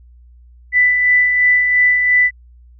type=tone with tremolo; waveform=sine; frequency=1987 Hz; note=B6; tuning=10 cents sharp; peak=-8 dBFS; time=0.72-2.31 s; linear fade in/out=50 ms; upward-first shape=sine; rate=2.9 Hz; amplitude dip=40%; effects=added 60 Hz sine -41 dBFS peak until 2.79 s